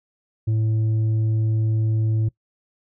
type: tone with tanh clipping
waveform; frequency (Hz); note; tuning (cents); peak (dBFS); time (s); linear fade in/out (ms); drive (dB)
sine; 110; A2; 0; -19; 0.47-2.29; 10; 5
effects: noise-tail reverb RT60 0.1 s tail -21 dB re dry